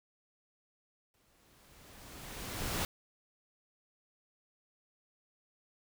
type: noise with exponential growth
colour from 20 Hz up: pink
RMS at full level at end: -33 dBFS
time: 1.14-2.85 s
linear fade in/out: 1 ms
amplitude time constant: 370 ms
effects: none